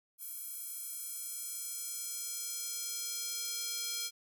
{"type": "tone with high-pass filter sweep", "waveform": "square", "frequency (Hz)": 465.3, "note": "A#4", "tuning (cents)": -3, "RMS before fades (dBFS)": -40, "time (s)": [0.18, 4.11], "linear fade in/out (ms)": 50, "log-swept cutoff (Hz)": [12000, 4400], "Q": 1.2, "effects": []}